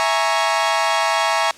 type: chord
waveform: sawtooth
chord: A# half-diminished seventh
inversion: second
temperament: equal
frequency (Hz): 659.3 / 830.6 / 932.3 / 1108.7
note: E5 / G#5 / A#5 / C#6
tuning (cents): 0 / 0 / 0 / 0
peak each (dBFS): -18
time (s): 0-1.51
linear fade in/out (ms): 0
effects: white hiss -42 dBFS RMS until 1.57 s + low-pass 7000 Hz 12 dB/octave